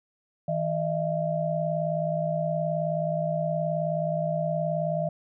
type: tone cluster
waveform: sine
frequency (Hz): 160.5 / 611 / 670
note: E3 / D#5 / E5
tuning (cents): -46 / -32 / +28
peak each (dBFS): -29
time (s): 0.48-5.09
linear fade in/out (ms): 5
effects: none